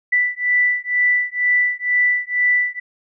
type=beating tone pair; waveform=sine; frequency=1975.5 / 1977.6 Hz; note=B6 / B6; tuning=0 / +2 cents; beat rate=2.1 Hz; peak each=-18 dBFS; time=0.12-2.8 s; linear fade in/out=10 ms; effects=none

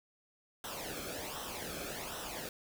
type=noise with flanger; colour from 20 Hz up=pink; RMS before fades=-42 dBFS; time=0.64-2.49 s; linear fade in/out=2 ms; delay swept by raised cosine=0.43 to 1.07 ms; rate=1.3 Hz; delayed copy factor=-0.7; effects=none

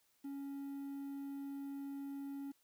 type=tone with quantisation; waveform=triangle; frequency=278.4 Hz; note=C#4; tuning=8 cents sharp; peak=-40 dBFS; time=0.24-2.52 s; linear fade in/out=10 ms; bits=11; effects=white hiss -75 dBFS RMS until 2.63 s

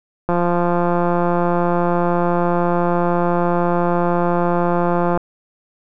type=click train; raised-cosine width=1 ms; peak=-5 dBFS; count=851; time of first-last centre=0.29-5.175 s; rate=174 Hz; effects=none

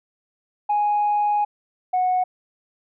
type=tone pair in turn; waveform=sine; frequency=830.6 / 735 Hz; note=G#5 / F#5; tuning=0 / -12 cents; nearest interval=major second; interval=212 cents; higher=first; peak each=-16 dBFS; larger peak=neither; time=0.69-1.45 / 1.93-2.24 s; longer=first; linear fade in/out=10 ms; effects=tanh soft clip ceiling -14 dBFS

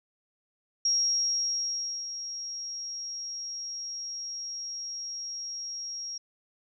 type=tone with ADSR envelope; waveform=sine; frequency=5600 Hz; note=F8; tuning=4 cents sharp; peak=-22 dBFS; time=0.85-6.18 s; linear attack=5 ms; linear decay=1200 ms; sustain=-12 dB; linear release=6 ms; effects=none

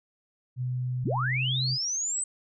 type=tone with pitch glide; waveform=sine; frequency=125.8 to 130.09 Hz; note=B2 to C3; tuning=+32 to -10 cents; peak=-27 dBFS; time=0.56-1.78 s; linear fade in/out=50 ms; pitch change=+58 cents; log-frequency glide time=1.07-1.56 s
type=linear sweep; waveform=sine; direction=up; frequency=74.9 to 8210 Hz; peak=-27 dBFS; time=1.04-2.24 s; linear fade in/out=5 ms
effects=none

